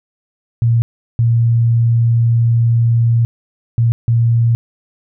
sine tone bursts at uneven times, 116.54 Hz, A#2, in tune, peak -9 dBFS, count 4, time 0.62-0.82 / 1.19-3.25 / 3.78-3.92 / 4.08-4.55 s, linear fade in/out 0 ms, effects none

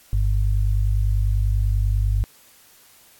sine tone pair together, 50.1 / 100.2 Hz, G1 / G2, +38 / +38 cents, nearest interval octave, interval 1200 cents, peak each -18 / -22 dBFS, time 0.13-2.24 s, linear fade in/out 0 ms, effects white hiss -52 dBFS RMS until 3.19 s + AAC 64 kbps

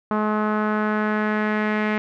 sawtooth tone with low-pass filter sweep, 212.9 Hz, G#3, 43 cents sharp, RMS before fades -22 dBFS, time 0.11-1.98 s, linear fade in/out 0 ms, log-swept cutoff 1200 to 2100 Hz, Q 2.9, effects none

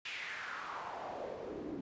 pink noise with band-pass filter sweep, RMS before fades -43 dBFS, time 0.05-1.81 s, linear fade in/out 5 ms, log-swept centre 2700 to 280 Hz, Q 3.1, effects resampled to 16000 Hz

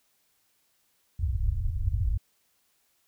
white low-pass noise, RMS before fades -27 dBFS, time 1.19-2.18 s, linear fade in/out 5 ms, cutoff 100 Hz, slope 48 dB/octave, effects white hiss -70 dBFS RMS until 3.07 s

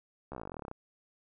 slowing click train, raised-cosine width 1 ms, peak -27 dBFS, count 19, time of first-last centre 0.32-0.714 s, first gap 14 ms, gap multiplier 1.05, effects none

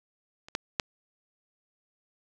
clicks, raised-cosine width 0.2 ms, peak -28 / -11 / -8 dBFS, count 3, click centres 0.485 / 0.551 / 0.798 s, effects none

